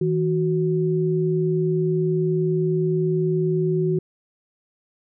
sine tone pair together, 160.49 / 370 Hz, E3 / F#4, -46 / 0 cents, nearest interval octave + major second, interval 1446 cents, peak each -21 dBFS, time 0.01-3.99 s, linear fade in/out 5 ms, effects none

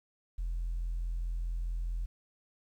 sine tone, 42.37 Hz, E1, 48 cents sharp, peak -30 dBFS, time 0.38-2.06 s, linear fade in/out 10 ms, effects tanh soft clip ceiling -29 dBFS + 11-bit

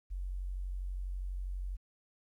sine tone, 46.13 Hz, F#1, 4 cents flat, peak -35 dBFS, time 0.1-1.77 s, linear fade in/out 20 ms, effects 12-bit

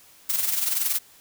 blue noise with amplitude modulation, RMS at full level -22 dBFS, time 0.29-0.99 s, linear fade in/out 10 ms, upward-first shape sine, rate 21.3 Hz, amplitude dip 60%, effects white hiss -53 dBFS RMS until 1.2 s

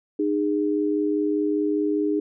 sine tone pair together, 305.2 / 410.2 Hz, D#4 / G#4, -33 / -21 cents, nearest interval perfect fourth, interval 512 cents, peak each -22 / -24 dBFS, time 0.19-2.2 s, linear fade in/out 5 ms, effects none

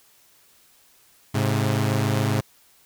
sawtooth tone pair together, 106.12 / 133.7 Hz, G#2 / C3, +38 / +38 cents, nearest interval major third, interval 400 cents, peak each -18 / -20 dBFS, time 1.34-2.41 s, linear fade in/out 10 ms, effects white hiss -57 dBFS RMS until 2.85 s

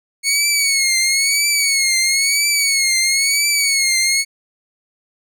15% pulse tone with vibrato, 2206 Hz, C#7, 9 cents flat, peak -7 dBFS, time 0.23-4.25 s, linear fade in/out 50 ms, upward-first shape triangle, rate 1 Hz, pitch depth 100 cents each way, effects none

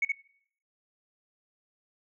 sine tone with echo, 2217 Hz, C#7, in tune, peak -22 dBFS, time 0.02-0.05 s, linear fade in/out 5 ms, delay 71 ms, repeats 1, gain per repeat -2 dB, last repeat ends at 0.121 s, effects noise-tail reverb RT60 0.6 s tail -20 dB re dry + tanh soft clip ceiling -18 dBFS

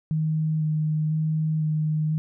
sine tone with vibrato, 155.56 Hz, D#3, in tune, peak -21 dBFS, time 0.11-2.18 s, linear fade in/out 0 ms, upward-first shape square, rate 1 Hz, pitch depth 12 cents each way, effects none

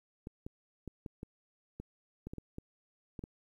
clicks, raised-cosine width 3 ms, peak -29 dBFS, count 12, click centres 0.271 / 0.465 / 0.877 / 1.062 / 1.231 / 1.8 / 2.27 / 2.335 / 2.383 / 2.584 / 3.192 / 3.239 s, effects 11-bit

